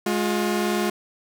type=tone pair together; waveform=sawtooth; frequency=209.6 / 356.1 Hz; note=G#3 / F4; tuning=+16 / +34 cents; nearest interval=major sixth; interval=918 cents; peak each=-20 dBFS; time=0.06-0.9 s; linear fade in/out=5 ms; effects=none